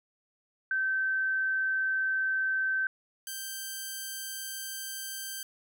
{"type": "tone pair in turn", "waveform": ["sine", "5% pulse"], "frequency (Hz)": [1545, 1566.6], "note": ["G6", "G6"], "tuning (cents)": [-26, -2], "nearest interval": "unison", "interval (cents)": 24, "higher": "second", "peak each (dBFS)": [-26, -25], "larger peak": "second", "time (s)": [[0.71, 2.87], [3.27, 5.43]], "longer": "neither", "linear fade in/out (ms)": 2, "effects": []}